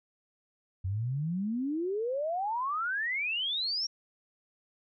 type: exponential sweep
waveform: sine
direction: up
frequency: 89.6 to 5660 Hz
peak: -29 dBFS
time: 0.84-3.87 s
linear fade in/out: 10 ms
effects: none